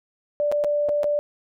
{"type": "tone with dropouts", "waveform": "sine", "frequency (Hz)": 587.3, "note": "D5", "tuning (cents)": 0, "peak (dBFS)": -19, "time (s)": [0.4, 1.19], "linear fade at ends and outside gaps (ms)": 0, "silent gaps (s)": [[0.516, 0.523], [0.639, 0.645], [0.887, 0.892], [1.033, 1.042]], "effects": []}